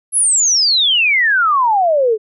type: exponential sweep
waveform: sine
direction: down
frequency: 11180 to 415.3 Hz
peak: -10 dBFS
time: 0.12-2.18 s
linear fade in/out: 50 ms
effects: none